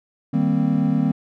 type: chord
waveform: triangle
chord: C minor seventh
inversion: first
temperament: equal with one note detuned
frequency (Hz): 156.01 / 196 / 233.1 / 261.6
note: Eb3 / G3 / Bb3 / C4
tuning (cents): +5 / 0 / 0 / 0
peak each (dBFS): -20 / -21 / -20 / -20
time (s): 0.33-1.12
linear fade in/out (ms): 10
effects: none